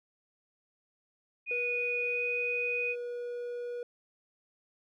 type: tone with pitch glide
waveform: sine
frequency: 2474 to 2488 Hz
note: D#7 to D#7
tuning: -10 to -1 cents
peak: -30 dBFS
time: 1.46-2.96 s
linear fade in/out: 50 ms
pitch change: +9 cents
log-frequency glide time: 2.11-2.19 s
type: tone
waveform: triangle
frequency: 483.4 Hz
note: B4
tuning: 37 cents flat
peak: -33 dBFS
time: 1.51-3.83 s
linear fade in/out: 2 ms
effects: none